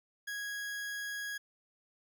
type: tone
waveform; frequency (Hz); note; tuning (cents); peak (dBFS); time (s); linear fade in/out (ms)
40% pulse; 1655; G#6; -6; -36; 0.27-1.38; 10
effects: none